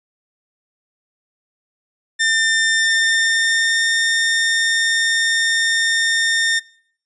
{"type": "tone with pitch glide", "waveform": "sawtooth", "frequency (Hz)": [1800, 1819.9], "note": ["A6", "A#6"], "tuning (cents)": [39, -42], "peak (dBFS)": -11, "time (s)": [2.19, 6.6], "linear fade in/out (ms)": 20, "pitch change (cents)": 19, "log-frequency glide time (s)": [2.76, 3.84], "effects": ["noise-tail reverb RT60 0.6 s tail -22 dB re dry", "resampled to 22050 Hz"]}